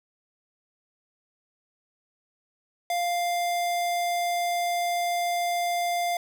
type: tone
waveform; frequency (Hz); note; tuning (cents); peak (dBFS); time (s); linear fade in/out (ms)
square; 698.5; F5; 0; -25; 2.9-6.17; 2
effects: none